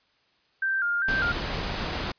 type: tone with vibrato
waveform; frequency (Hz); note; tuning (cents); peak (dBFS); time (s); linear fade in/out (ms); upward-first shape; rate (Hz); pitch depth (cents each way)
sine; 1485; F#6; +6; -23; 0.62-1.32; 5; square; 2.5; 91
type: noise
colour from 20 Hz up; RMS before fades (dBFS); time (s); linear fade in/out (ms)
pink; -30; 1.08-2.12; 5
effects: white hiss -66 dBFS RMS until 2.18 s + resampled to 11025 Hz